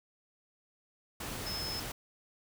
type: tone in noise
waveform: sine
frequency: 5200 Hz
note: E8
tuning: 24 cents flat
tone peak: -37 dBFS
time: 1.46-1.8 s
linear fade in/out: 5 ms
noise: pink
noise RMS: -40 dBFS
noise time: 1.2-1.92 s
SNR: 0 dB
effects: none